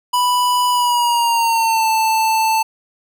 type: tone with pitch glide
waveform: square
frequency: 987.8 to 885.1 Hz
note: B5 to A5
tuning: 0 to +10 cents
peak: -14 dBFS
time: 0.13-2.63 s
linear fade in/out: 10 ms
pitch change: -190 cents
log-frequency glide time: 0.7-1.89 s
effects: 9-bit